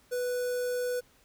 square tone with notch filter, 493.9 Hz, B4, in tune, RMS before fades -31 dBFS, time 0.11-1.01 s, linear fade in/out 20 ms, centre 2800 Hz, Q 0.69, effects pink hiss -63 dBFS RMS until 1.24 s

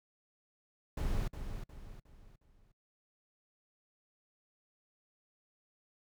brown noise with echo, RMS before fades -33 dBFS, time 0.97-1.28 s, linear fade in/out 5 ms, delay 360 ms, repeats 4, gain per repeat -8 dB, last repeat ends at 2.72 s, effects noise-tail reverb RT60 0.1 s tail -25 dB re dry

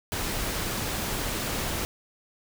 pink noise, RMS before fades -30 dBFS, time 0.12-1.85 s, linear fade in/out 0 ms, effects none

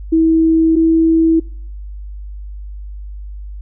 sine tone pair in turn, 323.8 / 325.6 Hz, E4 / E4, -31 / -21 cents, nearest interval unison, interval 10 cents, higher second, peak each -8 dBFS, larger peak neither, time 0.12-0.76 / 0.76-1.4 s, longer neither, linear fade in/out 10 ms, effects noise-tail reverb RT60 0.6 s tail -26 dB re dry + added 50 Hz sine -26 dBFS peak until 3.61 s

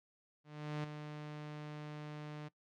sawtooth tone with ADSR envelope, 150 Hz, D3, 37 cents sharp, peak -32 dBFS, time 0.44-2.49 s, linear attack 400 ms, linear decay 5 ms, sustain -8 dB, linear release 17 ms, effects noise-tail reverb RT60 0.1 s tail -20 dB re dry + low-pass 4000 Hz 12 dB/octave

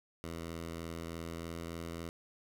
10% pulse tone with pitch glide, 83.1 to 83.68 Hz, E2 to E2, +15 to +27 cents, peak -32 dBFS, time 0.24-2.09 s, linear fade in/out 0 ms, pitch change +12 cents, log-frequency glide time 1.26-1.56 s, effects none

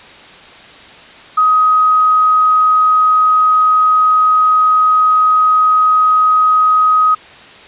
sine tone, 1259 Hz, D#6, 20 cents sharp, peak -7 dBFS, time 1.37-7.15 s, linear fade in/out 10 ms, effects white hiss -37 dBFS RMS until 7.67 s + resampled to 8000 Hz

